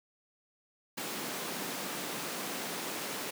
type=high-pass noise; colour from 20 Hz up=pink; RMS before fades=-38 dBFS; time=0.97-3.31 s; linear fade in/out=10 ms; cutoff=190 Hz; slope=24 dB/octave; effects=none